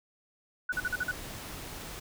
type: tone bursts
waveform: sine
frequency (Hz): 1480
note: F#6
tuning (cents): 0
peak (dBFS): -27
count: 6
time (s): 0.69-1.114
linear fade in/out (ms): 5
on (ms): 34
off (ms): 44
type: noise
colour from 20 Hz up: pink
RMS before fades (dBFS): -42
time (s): 0.72-2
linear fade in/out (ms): 10
effects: none